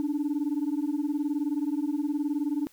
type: beating tone pair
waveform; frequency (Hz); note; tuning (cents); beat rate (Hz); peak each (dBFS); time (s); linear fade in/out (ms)
sine; 284 / 303; C#4 / D#4; +42 / -46; 19; -27; 0-2.67; 0
effects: tanh soft clip ceiling -22 dBFS + white hiss -60 dBFS RMS until 2.72 s